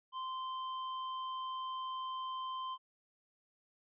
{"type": "tone with hard clipping", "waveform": "sine", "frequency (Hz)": 1039, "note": "C6", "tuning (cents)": -12, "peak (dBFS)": -40, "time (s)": [0.12, 2.78], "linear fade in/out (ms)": 50, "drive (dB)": 16, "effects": ["resampled to 8000 Hz"]}